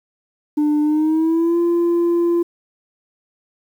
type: tone with pitch glide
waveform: sine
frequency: 298.4 to 342.8 Hz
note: D4 to F4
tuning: +28 to -32 cents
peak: -11 dBFS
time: 0.57-2.43 s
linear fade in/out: 10 ms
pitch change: +240 cents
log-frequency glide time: 0.82-1.58 s
effects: tanh soft clip ceiling -13 dBFS + 8-bit